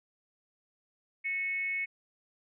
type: tone with frequency modulation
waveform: sine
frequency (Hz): 2200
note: C#7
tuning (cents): -14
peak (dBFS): -30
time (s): 1.24-1.86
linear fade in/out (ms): 20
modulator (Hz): 348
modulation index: 0.38
effects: none